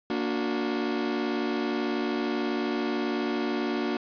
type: chord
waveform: 40% pulse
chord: Bb augmented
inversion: none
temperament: just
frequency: 233.1 / 291.4 / 364.2 Hz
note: Bb3 / D4 / F#4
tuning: 0 / -13 / -27 cents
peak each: -30 dBFS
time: 0.1-3.97 s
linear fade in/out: 2 ms
effects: resampled to 11025 Hz + 8-bit